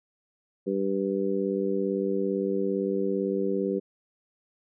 harmonic tone, 97.7 Hz, G2, 5 cents flat, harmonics 2 / 3 / 4 / 5, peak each -30 / -32 / -28 / -31 dBFS, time 0.66-3.8 s, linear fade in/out 20 ms, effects none

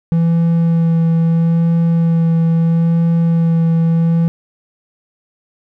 triangle tone with vibrato, 166.1 Hz, E3, 13 cents sharp, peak -8 dBFS, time 0.12-4.28 s, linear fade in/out 0 ms, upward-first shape sine, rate 0.76 Hz, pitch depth 13 cents each way, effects none

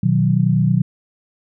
sine chord, B major, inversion none, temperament equal, 123.47 / 155.56 / 185 Hz, B2 / D#3 / F#3, 0 / 0 / 0 cents, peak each -17 dBFS, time 0.03-0.82 s, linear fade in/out 5 ms, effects none

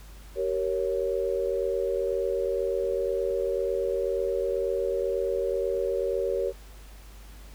sine chord, G diminished, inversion none, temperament equal with one note detuned, 384.2 / 466.2 / 554.4 Hz, G4 / Bb4 / Db5, -35 / 0 / 0 cents, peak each -29 dBFS, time 0.35-6.53 s, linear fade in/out 50 ms, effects added 50 Hz sine -44 dBFS peak until 7.54 s + pink hiss -53 dBFS RMS until 7.54 s

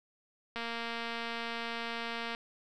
click train, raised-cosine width 0.3 ms, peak -22 dBFS, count 416, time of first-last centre 0.56-2.349 s, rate 232 Hz, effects none

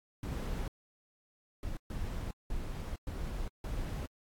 brown noise bursts at uneven times, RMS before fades -37 dBFS, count 6, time 0.23-0.68 / 1.63-1.77 / 1.9-2.31 / 2.5-2.96 / 3.07-3.48 / 3.64-4.06 s, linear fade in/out 2 ms, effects AAC 64 kbps

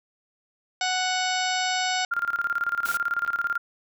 harmonic tone, 740 Hz, F#5, in tune, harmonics 1 / 2 / 3 / 4 / 5 / 6 / 7 / 8 / 10, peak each -27 / -30 / -32 / -33 / -34 / -35 / -35 / -36 / -37 dBFS, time 0.81-2.05 s, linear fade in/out 2 ms
sine tone with tremolo, 1396.9 Hz, F6, in tune, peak -21 dBFS, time 2.11-3.58 s, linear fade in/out 10 ms, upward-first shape square, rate 18 Hz, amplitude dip 80%
white noise, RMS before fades -35 dBFS, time 2.85-2.97 s, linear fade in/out 5 ms
click, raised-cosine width 0.3 ms, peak -28 dBFS, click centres 3.264 s
effects none

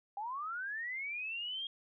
sine linear sweep, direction up, 784 to 3260 Hz, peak -37 dBFS, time 0.17-1.67 s, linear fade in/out 2 ms, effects none

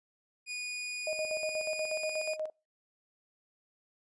sawtooth tone, 2460 Hz, D#7, 20 cents flat, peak -32 dBFS, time 0.46-2.37 s, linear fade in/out 50 ms
sine tone with tremolo, 622.3 Hz, D#5, in tune, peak -31 dBFS, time 1.07-2.5 s, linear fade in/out 2 ms, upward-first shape square, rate 8.3 Hz, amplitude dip 65%
effects noise-tail reverb RT60 0.3 s tail -25 dB re dry + resampled to 22050 Hz

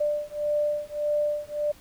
sine beating tone pair, 592 / 593.7 Hz, D5 / D5, +14 / +19 cents, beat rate 1.7 Hz, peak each -27 dBFS, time 0-1.72 s, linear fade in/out 10 ms, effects pink hiss -53 dBFS RMS until 1.8 s

